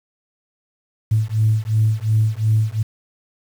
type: beating tone pair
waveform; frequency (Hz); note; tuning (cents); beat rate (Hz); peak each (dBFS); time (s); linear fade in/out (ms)
sine; 107.9 / 110.7; A2 / A2; -33 / +11; 2.8; -17; 1.11-2.83; 10
effects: tanh soft clip ceiling -7 dBFS + 7-bit